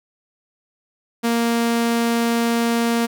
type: tone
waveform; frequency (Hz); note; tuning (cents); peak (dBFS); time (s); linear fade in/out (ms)
sawtooth; 233.1; A#3; 0; -13; 1.23-3.07; 20
effects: none